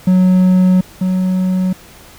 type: tone pair in turn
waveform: triangle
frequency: 184.3 / 185.25 Hz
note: F#3 / F#3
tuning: -7 / +2 cents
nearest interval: unison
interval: 9 cents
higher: second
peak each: -5 / -10 dBFS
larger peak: first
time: 0.07-0.81 / 1.01-1.73 s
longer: first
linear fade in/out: 5 ms
effects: pink hiss -40 dBFS RMS until 2.18 s